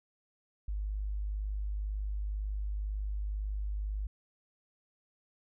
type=tone; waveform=sine; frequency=51 Hz; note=G#1; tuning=31 cents flat; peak=-32 dBFS; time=0.68-4.07 s; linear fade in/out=5 ms; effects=none